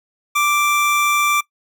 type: tone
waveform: 25% pulse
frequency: 1174.7 Hz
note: D6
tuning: in tune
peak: -11 dBFS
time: 0.35-1.41 s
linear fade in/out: 10 ms
effects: noise-tail reverb RT60 0.1 s tail -20 dB re dry